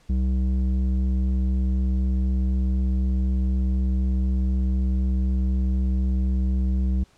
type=tone with low-pass filter; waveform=square; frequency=64 Hz; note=C2; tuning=38 cents flat; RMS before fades=-22 dBFS; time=0.09-7.04 s; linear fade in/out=10 ms; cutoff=200 Hz; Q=1.2; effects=pink hiss -59 dBFS RMS until 7.17 s + low-pass 8000 Hz 12 dB/octave